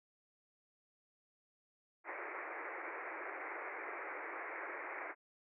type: band-pass noise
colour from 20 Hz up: white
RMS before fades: -45 dBFS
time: 2.04-5.15 s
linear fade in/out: 50 ms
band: 310 to 2300 Hz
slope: 96 dB/octave
effects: none